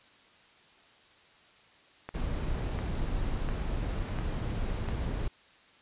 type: click train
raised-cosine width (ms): 0.5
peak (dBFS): -23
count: 5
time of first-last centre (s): 2.09-4.887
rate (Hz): 1.43
type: noise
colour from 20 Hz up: brown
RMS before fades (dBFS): -32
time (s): 2.14-5.28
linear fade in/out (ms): 5
effects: white hiss -59 dBFS RMS until 5.81 s + resampled to 8000 Hz